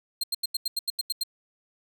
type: tone bursts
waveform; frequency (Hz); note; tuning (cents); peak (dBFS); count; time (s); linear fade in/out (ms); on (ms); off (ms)
sawtooth; 4186; C8; 0; -22; 10; 0.21-1.235; 5; 26; 85
effects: none